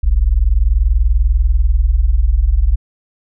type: tone pair together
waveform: sine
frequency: 40.78 / 61.1 Hz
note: E1 / B1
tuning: -18 / -18 cents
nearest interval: perfect fifth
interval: 700 cents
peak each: -12 dBFS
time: 0.03-2.76 s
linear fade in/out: 10 ms
effects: none